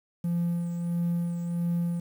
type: tone with tremolo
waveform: triangle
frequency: 171.9 Hz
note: F3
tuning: 27 cents flat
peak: -21 dBFS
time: 0.24-2 s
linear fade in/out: 5 ms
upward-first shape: sine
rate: 1.5 Hz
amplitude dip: 50%
effects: tanh soft clip ceiling -19 dBFS + 9-bit